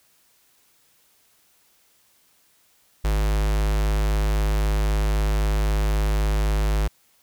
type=tone with notch filter; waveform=square; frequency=51.91 Hz; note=G#1; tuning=in tune; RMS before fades=-21 dBFS; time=3.04-6.88 s; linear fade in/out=10 ms; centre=220 Hz; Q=1.8; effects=white hiss -61 dBFS RMS until 7.22 s